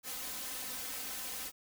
white noise with comb filter, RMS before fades -41 dBFS, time 0.03-1.52 s, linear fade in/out 50 ms, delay 3.9 ms, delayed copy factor +1, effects none

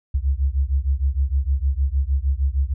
sine beating tone pair, 65.41 / 71.91 Hz, C2 / D2, 0 / -36 cents, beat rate 6.5 Hz, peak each -20 / -21 dBFS, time 0.14-2.74 s, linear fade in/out 10 ms, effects none

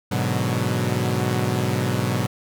sawtooth chord, G# half-diminished seventh, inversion none, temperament equal, 103.83 / 123.47 / 146.83 / 185 Hz, G#2 / B2 / D3 / F#3, 0 / 0 / 0 / 0 cents, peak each -22 / -20 / -25 / -23 dBFS, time 0.11-2.27 s, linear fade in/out 10 ms, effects none

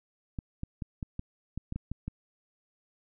clicks, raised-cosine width 5 ms, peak -22 dBFS, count 10, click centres 0.388 / 0.634 / 0.822 / 1.028 / 1.194 / 1.576 / 1.724 / 1.76 / 1.916 / 2.08 s, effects none

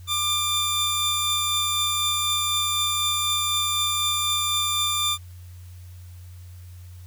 sawtooth tone pair together, 1189 / 3563 Hz, D6 / A7, +21 / +21 cents, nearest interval octave + perfect fifth, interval 1900 cents, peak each -23 / -20 dBFS, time 0.07-5.18 s, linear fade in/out 50 ms, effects added 89 Hz sine -39 dBFS peak until 7.06 s + white hiss -56 dBFS RMS until 7.06 s

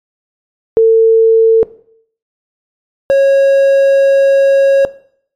sine / triangle tone pair in turn, 450 / 548.3 Hz, A4 / C#5, +39 / -19 cents, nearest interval minor third, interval 342 cents, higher second, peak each -3 dBFS, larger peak neither, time 0.77-1.63 / 3.1-4.85 s, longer second, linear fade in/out 0 ms, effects noise-tail reverb RT60 0.6 s tail -18 dB re dry + MP3 96 kbps

